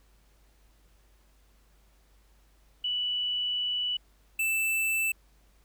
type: tone pair in turn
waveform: sine / square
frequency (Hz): 2960 / 2648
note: F#7 / E7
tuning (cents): 0 / +7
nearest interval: major second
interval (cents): 193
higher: first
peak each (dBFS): -27 / -26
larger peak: second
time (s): 2.84-3.97 / 4.39-5.12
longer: first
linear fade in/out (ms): 5
effects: added 50 Hz sine -60 dBFS peak until 5.64 s + pink hiss -67 dBFS RMS until 5.64 s